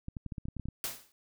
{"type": "clicks", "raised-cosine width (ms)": 5, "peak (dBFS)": -26, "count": 11, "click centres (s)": [0.084, 0.168, 0.263, 0.322, 0.382, 0.455, 0.485, 0.567, 0.597, 0.656, 0.686]}
{"type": "noise with exponential decay", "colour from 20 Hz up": "white", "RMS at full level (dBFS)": -32, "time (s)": [0.84, 1.12], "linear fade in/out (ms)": 1, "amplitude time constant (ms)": 60}
{"effects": []}